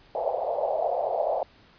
pink band-pass noise, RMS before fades -27 dBFS, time 0.15-1.43 s, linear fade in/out 2 ms, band 530 to 770 Hz, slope 48 dB/octave, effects pink hiss -56 dBFS RMS until 1.78 s + resampled to 11025 Hz

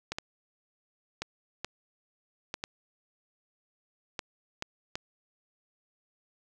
clicks, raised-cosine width 0.2 ms, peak -16 dBFS, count 9, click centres 0.12 / 0.185 / 1.22 / 1.646 / 2.541 / 2.639 / 4.192 / 4.624 / 4.955 s, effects none

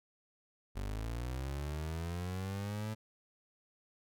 30% pulse linear sweep, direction up, 47 to 110 Hz, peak -34 dBFS, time 0.75-2.95 s, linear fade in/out 20 ms, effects none

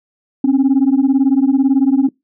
sine beating tone pair, 261.6 / 279.6 Hz, C4 / C#4, 0 / +15 cents, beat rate 18 Hz, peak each -11 dBFS, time 0.44-2.09 s, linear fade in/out 5 ms, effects noise-tail reverb RT60 0.2 s tail -26 dB re dry + tanh soft clip ceiling -6 dBFS

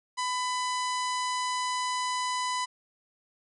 harmonic tone with a mistuned harmonic, 1000 Hz, B5, 21 cents sharp, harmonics 1 / 2 / 3 / 4 / 5 / 6 / 7 / 8 / 9 / 10, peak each -29 / -37 / -41 / -40 / -40 / -45 / -42 / -48 / -47 / -50 dBFS, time 0.17-2.66 s, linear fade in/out 20 ms, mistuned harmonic 7, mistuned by -20 cents, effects none

